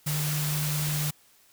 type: tone in noise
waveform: sine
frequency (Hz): 150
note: D3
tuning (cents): +37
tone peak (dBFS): -27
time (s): 0.06-1.11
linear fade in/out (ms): 10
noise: white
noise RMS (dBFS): -32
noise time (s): 0.06-1.11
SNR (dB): +2
effects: white hiss -60 dBFS RMS until 1.52 s